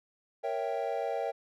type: chord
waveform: triangle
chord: A# diminished seventh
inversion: none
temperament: equal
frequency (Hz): 466.2 / 554.4 / 659.3 / 784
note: A#4 / C#5 / E5 / G5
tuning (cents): 0 / 0 / 0 / 0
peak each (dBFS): -34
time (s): 0.43-1.32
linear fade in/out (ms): 20
effects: none